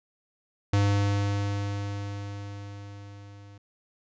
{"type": "tone with level ramp", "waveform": "square", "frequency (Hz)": 101, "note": "G#2", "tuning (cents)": -48, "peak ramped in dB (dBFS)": [-20, -47], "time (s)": [0.73, 3.58], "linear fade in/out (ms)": 5, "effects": ["resampled to 16000 Hz"]}